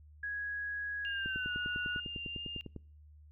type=tone with pitch glide; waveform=sine; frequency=1661.2 to 1463 Hz; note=G#6 to F#6; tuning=0 to -20 cents; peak=-35 dBFS; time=0.23-2 s; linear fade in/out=5 ms; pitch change=-220 cents; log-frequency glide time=1.03-1.52 s
type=tone with vibrato; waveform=sine; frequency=2801 Hz; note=F7; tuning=4 cents sharp; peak=-39 dBFS; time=1.05-2.61 s; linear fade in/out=0 ms; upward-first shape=sine; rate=2.3 Hz; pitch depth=9 cents each way
type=click train; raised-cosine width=3 ms; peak=-30 dBFS; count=16; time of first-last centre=1.26-2.763 s; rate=9.98 Hz
effects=noise-tail reverb RT60 0.5 s tail -25 dB re dry + added 75 Hz sine -54 dBFS peak until 3.31 s